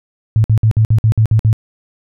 sine tone bursts, 110 Hz, A2, in tune, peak -7 dBFS, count 9, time 0.36-1.529 s, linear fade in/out 0 ms, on 81 ms, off 55 ms, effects none

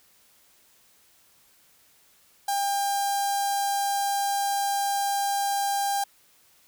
sawtooth tone with notch filter, 799 Hz, G5, 33 cents sharp, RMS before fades -26 dBFS, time 2.48-6.04 s, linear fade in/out 5 ms, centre 2200 Hz, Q 0.53, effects white hiss -60 dBFS RMS until 6.67 s

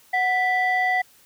sine tone pair together, 739 / 1976.3 Hz, F#5 / B6, -2 / +1 cents, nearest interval octave + perfect fourth, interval 1703 cents, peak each -20 dBFS, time 0.13-1.02 s, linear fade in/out 10 ms, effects tanh soft clip ceiling -14 dBFS + white hiss -55 dBFS RMS until 1.25 s

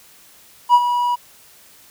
triangle tone with ADSR envelope, 971 Hz, B5, 30 cents flat, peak -3 dBFS, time 0.69-1.16 s, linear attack 53 ms, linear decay 47 ms, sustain -11 dB, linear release 18 ms, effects tanh soft clip ceiling -1 dBFS + white hiss -48 dBFS RMS until 1.9 s

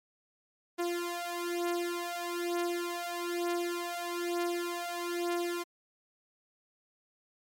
sawtooth beating tone pair, 346.9 / 348 Hz, F4 / F4, -12 / -6 cents, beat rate 1.1 Hz, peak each -31 dBFS, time 0.78-5.64 s, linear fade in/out 20 ms, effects MP3 64 kbps

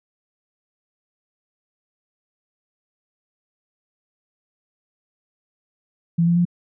sine tone with pitch steps, 168.4 / 171.54 / 174.74 Hz, E3 / F3 / F3, +37 / -31 / +1 cents, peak -14 dBFS, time 6.18-6.453 s, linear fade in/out 10 ms, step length 91 ms, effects none

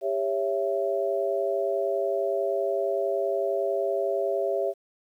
sine chord, C# diminished, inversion second, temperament just, 399.1 / 554.4 / 665.2 Hz, G4 / C#5 / E5, +31 / 0 / +16 cents, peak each -28 dBFS, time 0.01-4.74 s, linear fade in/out 50 ms, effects 10-bit

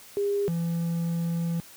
sine / triangle tone pair in turn, 404.3 / 168.42 Hz, G#4 / E3, -46 / +37 cents, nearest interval octave + minor third, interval 1517 cents, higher first, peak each -23 dBFS, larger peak neither, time 0.17-0.48 / 0.48-1.6 s, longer second, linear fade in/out 0 ms, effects white hiss -49 dBFS RMS until 1.76 s + high-pass 60 Hz 12 dB/octave

